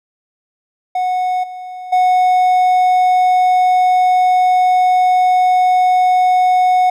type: tone with level steps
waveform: triangle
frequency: 734 Hz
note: F#5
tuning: 14 cents flat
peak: -12 / -24 / -7 dBFS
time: 0.95-6.9 s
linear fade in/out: 5 ms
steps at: 1.43 / 1.92 s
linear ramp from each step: 10 ms
effects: none